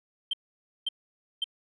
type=tone bursts; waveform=sine; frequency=3136 Hz; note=G7; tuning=in tune; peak=-24 dBFS; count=3; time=0.31-1.442 s; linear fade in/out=5 ms; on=24 ms; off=530 ms; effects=tanh soft clip ceiling -22 dBFS